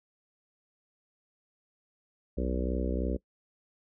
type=harmonic tone; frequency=63.1 Hz; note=B1; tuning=38 cents sharp; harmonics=1 / 3 / 4 / 5 / 6 / 7 / 8 / 9; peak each=-31 / -36 / -37 / -38 / -39 / -39 / -40 / -41 dBFS; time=2.37-3.17 s; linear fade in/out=10 ms; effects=noise-tail reverb RT60 0.1 s tail -21 dB re dry